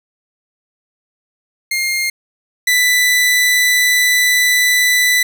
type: tone pair in turn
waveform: sawtooth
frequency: 2123 / 1986.4 Hz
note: C7 / B6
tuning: +25 / +9 cents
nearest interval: minor second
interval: 116 cents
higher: first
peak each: -12 / -7 dBFS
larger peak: second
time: 1.71-2.1 / 2.67-5.23 s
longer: second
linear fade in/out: 5 ms
effects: none